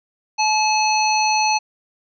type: harmonic tone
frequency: 860 Hz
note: A5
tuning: 40 cents flat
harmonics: 1 / 3 / 5 / 7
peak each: -17 / -22 / -24 / -25 dBFS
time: 0.38-1.59 s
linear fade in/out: 20 ms
effects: none